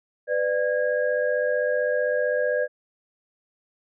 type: tone cluster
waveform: sine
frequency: 499.4 / 595 / 1638 Hz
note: B4 / D5 / G#6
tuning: +19 / +22 / -24 cents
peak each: -24 / -24 / -29 dBFS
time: 0.27-2.68 s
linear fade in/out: 50 ms
effects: none